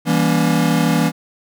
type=chord; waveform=square; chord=E diminished seventh; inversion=none; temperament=just; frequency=164.81 / 197.78 / 237.3 / 284.8 Hz; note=E3 / G3 / Bb3 / Db4; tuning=0 / +16 / +31 / +47 cents; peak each=-18 / -22 / -20 / -21 dBFS; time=0.05-1.12 s; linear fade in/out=50 ms; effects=none